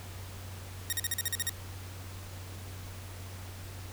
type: tone bursts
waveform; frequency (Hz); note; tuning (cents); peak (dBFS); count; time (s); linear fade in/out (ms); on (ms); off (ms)
5% pulse; 1864.7; A#6; 0; -18; 9; 0.9-1.494; 0; 26; 45
effects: added 93 Hz sine -42 dBFS peak until 3.92 s + pink hiss -48 dBFS RMS until 3.92 s